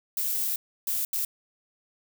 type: noise bursts at uneven times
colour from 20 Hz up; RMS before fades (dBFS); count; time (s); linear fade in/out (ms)
violet; -28; 3; 0.17-0.56 / 0.87-1.05 / 1.13-1.25; 2
effects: none